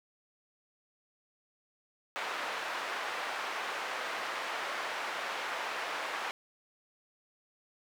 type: band-pass noise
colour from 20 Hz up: white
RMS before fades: -37 dBFS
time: 2.16-6.31 s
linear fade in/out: 0 ms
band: 600 to 1800 Hz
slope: 12 dB/octave
effects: none